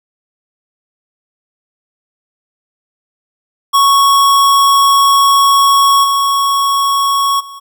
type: tone with level steps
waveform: square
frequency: 1108.7 Hz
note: C#6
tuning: in tune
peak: -7 / -11 / -29 dBFS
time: 3.73-7.6 s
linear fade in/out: 20 ms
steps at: 6.03 / 7.39 s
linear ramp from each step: 20 ms
effects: none

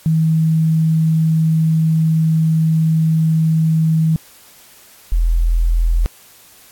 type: tone pair in turn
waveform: sine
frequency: 160 / 41.81 Hz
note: D#3 / E1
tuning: +49 / +25 cents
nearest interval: octave + major seventh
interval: 2324 cents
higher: first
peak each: -11 dBFS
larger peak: neither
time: 0.06-4.16 / 5.12-6.06 s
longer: first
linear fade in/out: 0 ms
effects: white hiss -45 dBFS RMS until 6.71 s + AAC 64 kbps

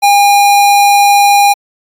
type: tone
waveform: square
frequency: 810 Hz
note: G#5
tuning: 43 cents flat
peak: -5 dBFS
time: 0.02-1.54 s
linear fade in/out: 20 ms
effects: AAC 48 kbps

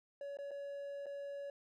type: tone with dropouts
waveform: triangle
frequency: 564 Hz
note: C#5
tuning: 30 cents sharp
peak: -40 dBFS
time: 0.21-1.5 s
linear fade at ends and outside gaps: 2 ms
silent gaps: 0.371-0.387 / 0.509-0.514 / 1.059-1.065 s
effects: none

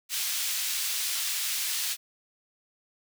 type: high-pass noise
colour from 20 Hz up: pink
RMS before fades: -30 dBFS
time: 0.09-1.97 s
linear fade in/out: 50 ms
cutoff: 3100 Hz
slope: 12 dB/octave
effects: none

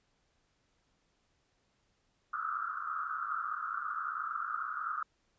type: band-pass noise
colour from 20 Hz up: white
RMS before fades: -37 dBFS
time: 2.33-5.03 s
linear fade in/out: 5 ms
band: 1200 to 1400 Hz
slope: 96 dB/octave
effects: pink hiss -75 dBFS RMS until 5.38 s + resampled to 16000 Hz

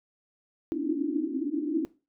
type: band-pass noise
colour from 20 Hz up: white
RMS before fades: -29 dBFS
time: 0.72-1.85 s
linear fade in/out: 0 ms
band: 270 to 330 Hz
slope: 96 dB/octave
effects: noise-tail reverb RT60 0.3 s tail -19 dB re dry

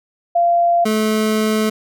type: tone pair in turn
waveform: sine / 25% pulse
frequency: 690 / 216.5 Hz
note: F5 / A3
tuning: -21 / -28 cents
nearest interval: octave + minor sixth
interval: 2007 cents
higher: first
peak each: -11 dBFS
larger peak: neither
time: 0.35-0.85 / 0.85-1.7 s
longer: second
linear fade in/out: 10 ms
effects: none

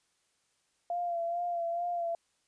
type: tone with vibrato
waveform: sine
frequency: 689 Hz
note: F5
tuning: 24 cents flat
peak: -30 dBFS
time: 0.9-2.15 s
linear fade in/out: 2 ms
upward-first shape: sine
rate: 2.3 Hz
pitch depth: 36 cents each way
effects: white hiss -74 dBFS RMS until 2.47 s + resampled to 22050 Hz

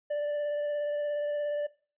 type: tone with vibrato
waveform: triangle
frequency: 587.3 Hz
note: D5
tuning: in tune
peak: -26 dBFS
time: 0.1-1.67 s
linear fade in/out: 10 ms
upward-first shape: sine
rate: 17 Hz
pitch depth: 11 cents each way
effects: noise-tail reverb RT60 0.4 s tail -20 dB re dry + resampled to 8000 Hz

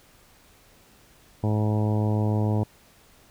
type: harmonic tone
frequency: 106.6 Hz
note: G#2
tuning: 46 cents sharp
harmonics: 1 / 2 / 3 / 4 / 5 / 6 / 7 / 8 / 9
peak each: -22 / -28 / -32 / -34 / -36 / -38 / -39 / -40 / -41 dBFS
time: 1.43-2.64 s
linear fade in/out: 10 ms
effects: pink hiss -56 dBFS RMS until 3.3 s

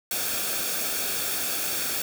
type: noise with comb filter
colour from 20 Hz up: white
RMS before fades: -28 dBFS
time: 0.11-2.02 s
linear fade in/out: 2 ms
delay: 1 ms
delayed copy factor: -0.55
effects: none

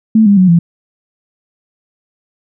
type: tone with pitch steps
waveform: sine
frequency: 220 / 201.7 / 185 / 169.64 Hz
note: A3 / G3 / F#3 / E3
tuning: 0 / +50 / 0 / +50 cents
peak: -4 dBFS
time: 0.15-0.59 s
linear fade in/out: 5 ms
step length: 110 ms
effects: none

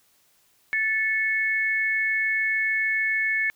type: tone pair together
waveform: sine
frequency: 1753.1 / 2200 Hz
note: A6 / C#7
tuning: -7 / -14 cents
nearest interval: major third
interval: 393 cents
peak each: -24 dBFS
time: 0.73-3.5 s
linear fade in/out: 0 ms
effects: white hiss -63 dBFS RMS until 3.55 s

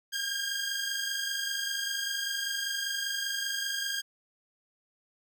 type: tone pair together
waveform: 15% pulse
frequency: 1600 / 1625.1 Hz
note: G6 / G#6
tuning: +35 / -38 cents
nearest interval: unison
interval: 27 cents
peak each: -27 dBFS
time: 0.12-4.02 s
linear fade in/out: 20 ms
effects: none

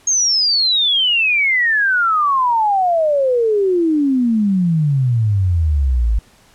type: exponential sweep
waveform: sine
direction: down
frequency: 6570 to 51.8 Hz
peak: -12 dBFS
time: 0.07-6.19 s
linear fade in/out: 5 ms
effects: pink hiss -50 dBFS RMS until 6.54 s + low-pass 11000 Hz 12 dB/octave

